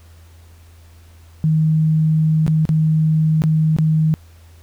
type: tone with dropouts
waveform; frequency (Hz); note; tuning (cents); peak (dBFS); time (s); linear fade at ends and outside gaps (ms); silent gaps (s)
sine; 157; D#3; +16; -12; 1.44-4.14; 0; 2.465-2.479 / 2.653-2.691 / 3.42-3.438 / 3.765-3.786
effects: added 83 Hz sine -42 dBFS peak until 4.62 s + pink hiss -53 dBFS RMS until 4.62 s